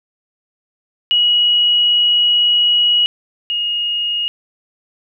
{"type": "tone pair in turn", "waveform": "sine", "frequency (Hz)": [2909, 2866], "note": ["F#7", "F7"], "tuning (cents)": [-30, 44], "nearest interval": "unison", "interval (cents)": 26, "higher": "first", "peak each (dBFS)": [-10, -16], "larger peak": "first", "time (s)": [[1.11, 3.06], [3.5, 4.28]], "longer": "first", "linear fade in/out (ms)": 0, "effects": []}